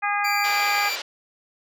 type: harmonic tone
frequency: 409.1 Hz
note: G#4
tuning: 26 cents flat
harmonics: 2 / 3 / 4 / 5 / 6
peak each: -25 / -27 / -28 / -29 / -30 dBFS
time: 0.02-0.9 s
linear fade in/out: 20 ms
type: tone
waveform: 25% pulse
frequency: 2349 Hz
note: D7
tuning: in tune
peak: -21 dBFS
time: 0.24-0.96 s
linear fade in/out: 10 ms
type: band-pass noise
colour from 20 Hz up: white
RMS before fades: -32 dBFS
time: 0.44-1.02 s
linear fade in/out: 5 ms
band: 400 to 4900 Hz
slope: 24 dB/octave
effects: none